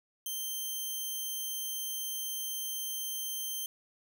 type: tone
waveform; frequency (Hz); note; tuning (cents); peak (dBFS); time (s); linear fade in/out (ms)
5% pulse; 3136; G7; 0; -26; 0.26-3.66; 2
effects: none